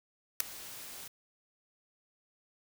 white noise with ADSR envelope, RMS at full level -22 dBFS, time 0.4-1.08 s, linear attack 4 ms, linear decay 4 ms, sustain -24 dB, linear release 6 ms, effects none

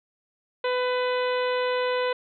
harmonic tone, 500 Hz, B4, 21 cents sharp, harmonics 1 / 2 / 3 / 4 / 5 / 6 / 7 / 8, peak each -24 / -30 / -34 / -36 / -38 / -40 / -41 / -42 dBFS, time 0.64-2.13 s, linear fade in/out 5 ms, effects none

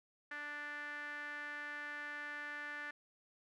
sawtooth tone with band-pass filter, 293.7 Hz, D4, in tune, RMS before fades -45 dBFS, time 0.31-2.91 s, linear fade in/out 5 ms, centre 1700 Hz, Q 6, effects none

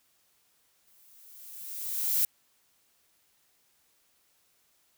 violet noise with exponential growth, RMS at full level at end -24 dBFS, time 0.87-2.25 s, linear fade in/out 2 ms, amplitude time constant 300 ms, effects white hiss -69 dBFS RMS until 4.97 s

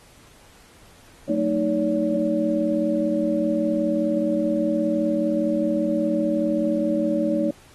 sine tone cluster, 186.8 / 226 / 311 / 570 Hz, F#3 / A3 / D#4 / C#5, +17 / +47 / -1 / +48 cents, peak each -30 / -25 / -23 / -24 dBFS, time 1.29-7.51 s, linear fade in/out 5 ms, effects pink hiss -52 dBFS RMS until 7.74 s + AAC 32 kbps

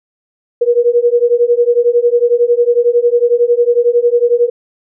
sine beating tone pair, 473.6 / 484.6 Hz, A#4 / B4, +27 / -33 cents, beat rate 11 Hz, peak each -11 dBFS, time 0.61-4.5 s, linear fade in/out 10 ms, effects none

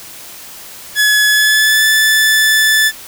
sawtooth tone with pitch glide, 1700 to 1747.8 Hz, G#6 to A6, +40 to -12 cents, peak -5 dBFS, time 0.95-2.92 s, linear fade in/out 50 ms, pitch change +48 cents, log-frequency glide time 1.28-1.86 s, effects white hiss -33 dBFS RMS until 3.07 s

